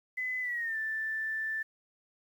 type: tone with pitch glide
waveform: sine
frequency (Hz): 2016 to 1765.2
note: B6 to A6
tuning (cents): +35 to +5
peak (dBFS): -31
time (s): 0.17-1.63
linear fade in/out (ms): 10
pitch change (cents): -230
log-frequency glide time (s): 0.41-0.77
effects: 10-bit